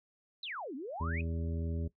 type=exponential two-way sweep; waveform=sine; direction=down then up; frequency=4186 to 246.9 to 2617 Hz; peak=-38 dBFS; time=0.43-1.21 s; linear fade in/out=2 ms; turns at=0.75 s
type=harmonic tone; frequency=82.41 Hz; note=E2; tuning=in tune; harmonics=1 / 2 / 3 / 4 / 5 / 7; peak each=-34 / -41 / -43 / -50 / -47 / -51 dBFS; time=1-1.88 s; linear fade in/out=10 ms
effects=noise-tail reverb RT60 0.1 s tail -17 dB re dry